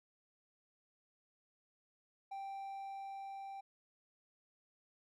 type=tone with level ramp; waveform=triangle; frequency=784 Hz; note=G5; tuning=in tune; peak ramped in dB=-40 to -43 dBFS; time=2.31-3.61 s; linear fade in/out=10 ms; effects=none